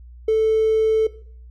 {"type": "tone with hard clipping", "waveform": "triangle", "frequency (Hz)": 440, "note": "A4", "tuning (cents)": 0, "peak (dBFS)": -14, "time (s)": [0.28, 1.07], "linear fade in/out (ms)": 5, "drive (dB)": 3, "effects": ["noise-tail reverb RT60 0.5 s tail -17 dB re dry", "added 60 Hz sine -39 dBFS peak until 1.5 s"]}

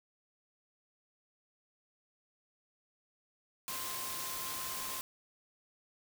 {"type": "tone in noise", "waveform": "sine", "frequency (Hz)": 1049, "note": "C6", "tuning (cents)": 4, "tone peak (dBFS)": -46, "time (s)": [3.68, 5.01], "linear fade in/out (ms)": 0, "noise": "white", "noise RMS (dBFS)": -40, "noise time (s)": [3.68, 5.01], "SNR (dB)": -9, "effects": []}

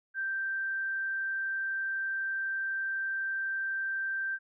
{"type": "tone", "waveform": "sine", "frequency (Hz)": 1568, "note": "G6", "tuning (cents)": 0, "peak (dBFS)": -30, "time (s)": [0.14, 4.39], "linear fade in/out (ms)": 50, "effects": []}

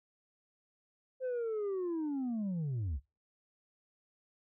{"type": "linear sweep", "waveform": "sine", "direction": "down", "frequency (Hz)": [523.3, 59.5], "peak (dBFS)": -30, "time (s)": [1.2, 3], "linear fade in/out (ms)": 50, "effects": ["noise-tail reverb RT60 0.3 s tail -25 dB re dry", "tanh soft clip ceiling -32 dBFS"]}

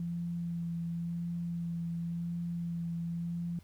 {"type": "tone with vibrato", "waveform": "sine", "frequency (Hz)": 170, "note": "F3", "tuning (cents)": -46, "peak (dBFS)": -33, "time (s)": [0, 3.59], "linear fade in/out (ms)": 2, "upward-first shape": "sine", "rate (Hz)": 0.93, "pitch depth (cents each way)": 14, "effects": ["added 86 Hz sine -55 dBFS peak until 3.63 s", "pink hiss -66 dBFS RMS until 3.63 s"]}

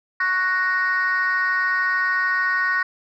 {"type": "chord", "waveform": "sine", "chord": "F# major", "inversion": "second", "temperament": "equal", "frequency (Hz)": [1108.7, 1480, 1864.7], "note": ["C#6", "F#6", "A#6"], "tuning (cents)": [0, 0, 0], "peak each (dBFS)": [-24, -21, -20], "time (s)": [0.2, 2.83], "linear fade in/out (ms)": 5, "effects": ["tanh soft clip ceiling -13 dBFS"]}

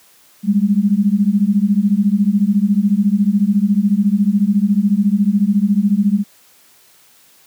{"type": "beating tone pair", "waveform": "sine", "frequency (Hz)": [196, 210], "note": ["G3", "G#3"], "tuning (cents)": [0, 19], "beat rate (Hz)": 14, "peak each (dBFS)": -14, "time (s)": [0.43, 6.24], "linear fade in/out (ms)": 50, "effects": ["white hiss -50 dBFS RMS until 7.46 s", "high-pass 100 Hz 12 dB/octave"]}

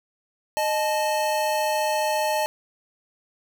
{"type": "tone pair together", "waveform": "square", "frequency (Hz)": [615, 867.9], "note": ["D#5", "A5"], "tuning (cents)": [-20, -24], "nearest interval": "tritone", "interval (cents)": 596, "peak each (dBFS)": -25, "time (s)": [0.57, 2.46], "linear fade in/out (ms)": 0, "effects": []}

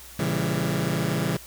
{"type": "chord", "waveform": "sawtooth", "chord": "A# diminished seventh", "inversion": "none", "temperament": "just", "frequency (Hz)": [116.54, 139.85, 167.82, 201.4], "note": ["A#2", "C#3", "E3", "G3"], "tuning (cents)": [0, 16, 31, 47], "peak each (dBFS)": [-28, -24, -23, -26], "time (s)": [0.19, 1.37], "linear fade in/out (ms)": 5, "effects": ["added 60 Hz sine -49 dBFS peak until 1.46 s", "white hiss -45 dBFS RMS until 1.46 s"]}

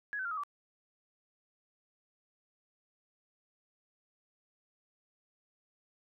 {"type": "tone with pitch steps", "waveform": "sine", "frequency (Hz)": [1673, 1525.3, 1390.7, 1267.9, 1156], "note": ["G#6", "G6", "F6", "D#6", "D6"], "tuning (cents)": [12, -48, -8, 32, -28], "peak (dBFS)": -34, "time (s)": [0.13, 0.435], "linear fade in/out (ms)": 0, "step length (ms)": 61, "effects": []}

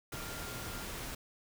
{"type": "tone in noise", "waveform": "sine", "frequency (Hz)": 1396.9, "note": "F6", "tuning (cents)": 0, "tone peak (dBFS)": -49, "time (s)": [0.12, 0.85], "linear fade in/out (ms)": 5, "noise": "pink", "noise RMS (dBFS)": -42, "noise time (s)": [0.12, 1.15], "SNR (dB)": -10, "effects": []}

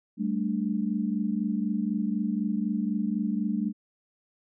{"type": "chord", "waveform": "sine", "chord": "G suspended second", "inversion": "none", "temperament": "equal", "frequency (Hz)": [196, 220, 293.7], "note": ["G3", "A3", "D4"], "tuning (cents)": [0, 0, 0], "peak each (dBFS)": [-29, -28, -33], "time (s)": [0.17, 3.73], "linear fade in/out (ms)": 50, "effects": []}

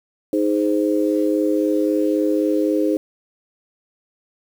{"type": "chord", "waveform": "sine", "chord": "Ab major", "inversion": "second", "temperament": "just", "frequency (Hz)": [311.5, 415.3, 519.1], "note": ["Eb4", "Ab4", "C5"], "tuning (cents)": [2, 0, -14], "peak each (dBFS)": [-18, -22, -22], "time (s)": [0.33, 2.97], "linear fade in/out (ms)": 2, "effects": ["7-bit"]}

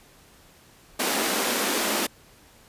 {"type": "high-pass noise", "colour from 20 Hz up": "pink", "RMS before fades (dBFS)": -25, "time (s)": [0.99, 2.07], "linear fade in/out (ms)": 10, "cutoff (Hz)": 210, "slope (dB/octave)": 48, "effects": ["pink hiss -54 dBFS RMS until 2.68 s", "resampled to 32000 Hz"]}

